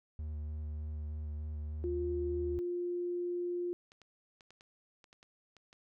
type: tone with vibrato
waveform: triangle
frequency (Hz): 75.9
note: D#2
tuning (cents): -42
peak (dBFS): -35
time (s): 0.19-2.59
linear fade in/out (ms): 0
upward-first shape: square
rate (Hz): 3.3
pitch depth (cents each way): 14
type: tone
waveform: sine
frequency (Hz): 352.1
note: F4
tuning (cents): +14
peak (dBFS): -33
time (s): 1.84-3.73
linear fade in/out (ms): 0
type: clicks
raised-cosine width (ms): 0.2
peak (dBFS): -40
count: 10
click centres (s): 3.919 / 4.017 / 4.408 / 4.506 / 4.609 / 5.042 / 5.129 / 5.229 / 5.567 / 5.729
effects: none